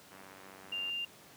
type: click train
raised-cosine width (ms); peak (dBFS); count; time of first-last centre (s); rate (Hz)
0.5; -37; 75; 0.12-0.895; 95.5
type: tone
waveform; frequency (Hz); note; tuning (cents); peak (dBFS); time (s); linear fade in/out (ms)
sine; 2794; F7; 0; -34; 0.72-1.05; 5
effects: pink hiss -56 dBFS RMS until 1.36 s + high-pass 150 Hz 12 dB/octave